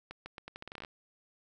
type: accelerating click train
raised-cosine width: 0.3 ms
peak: -27 dBFS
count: 14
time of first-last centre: 0.11-0.848 s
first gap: 150 ms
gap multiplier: 0.81
effects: none